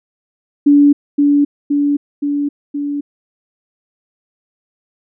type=tone with echo; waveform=sine; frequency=287.8 Hz; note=D4; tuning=35 cents flat; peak=-5 dBFS; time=0.66-0.93 s; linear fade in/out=10 ms; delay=520 ms; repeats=4; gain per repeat=-3 dB; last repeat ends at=3.01 s; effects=none